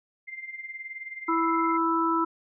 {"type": "tone with tremolo", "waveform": "sine", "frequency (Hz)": 2093, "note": "C7", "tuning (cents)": 0, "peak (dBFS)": -33, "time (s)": [0.27, 1.78], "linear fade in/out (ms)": 20, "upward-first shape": "sine", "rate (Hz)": 19, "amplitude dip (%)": 70}
{"type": "harmonic tone", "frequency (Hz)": 329.6, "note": "E4", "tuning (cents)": 0, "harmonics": [1, 3, 4], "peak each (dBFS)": [-26, -27, -26], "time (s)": [1.28, 2.25], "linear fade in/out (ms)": 10}
{"effects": []}